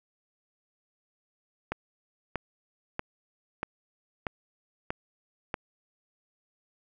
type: click train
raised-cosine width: 0.5 ms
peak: -15 dBFS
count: 7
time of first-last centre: 1.72-5.542 s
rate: 1.57 Hz
effects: none